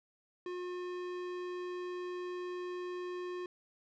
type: tone with tanh clipping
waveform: sine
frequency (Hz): 359.1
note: F4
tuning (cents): +48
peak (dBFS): -40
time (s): 0.46-3.46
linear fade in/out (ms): 2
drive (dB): 18
effects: none